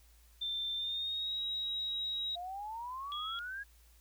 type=tone with pitch glide; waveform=sine; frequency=3568 to 3824 Hz; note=A7 to A#7; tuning=+23 to +43 cents; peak=-34 dBFS; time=0.41-2.36 s; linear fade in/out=10 ms; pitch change=+120 cents; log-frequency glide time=0.75-1.35 s
type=exponential sweep; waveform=sine; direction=up; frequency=683 to 1668 Hz; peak=-39 dBFS; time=2.35-3.64 s; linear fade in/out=20 ms
type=tone; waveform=sine; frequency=3329 Hz; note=G#7; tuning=3 cents sharp; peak=-39 dBFS; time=3.12-3.39 s; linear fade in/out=0 ms
effects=added 57 Hz sine -60 dBFS peak until 4 s + white hiss -67 dBFS RMS until 4 s